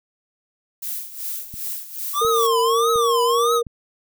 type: noise with tremolo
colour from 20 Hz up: violet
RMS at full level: -27 dBFS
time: 0.82-2.47 s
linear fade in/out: 5 ms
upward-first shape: sine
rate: 2.6 Hz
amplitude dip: 75%
type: click train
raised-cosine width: 5 ms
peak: -25 dBFS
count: 4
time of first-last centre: 1.54-3.668 s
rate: 1.41 Hz
type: tone with vibrato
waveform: square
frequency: 1128 Hz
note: C#6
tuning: 30 cents sharp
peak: -19 dBFS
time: 2.13-3.62 s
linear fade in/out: 50 ms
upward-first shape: triangle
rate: 1.6 Hz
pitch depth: 240 cents each way
type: tone with pitch glide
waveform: sine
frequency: 459.1 to 471.5 Hz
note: A#4 to A#4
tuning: -26 to +20 cents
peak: -18 dBFS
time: 2.21-3.63 s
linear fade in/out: 10 ms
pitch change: +46 cents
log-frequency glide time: 2.66-3.22 s
effects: none